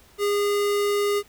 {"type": "tone", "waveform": "square", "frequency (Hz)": 408.6, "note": "G#4", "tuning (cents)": -28, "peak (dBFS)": -21, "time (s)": [0.18, 1.23], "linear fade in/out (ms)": 50, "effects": ["pink hiss -54 dBFS RMS until 1.28 s"]}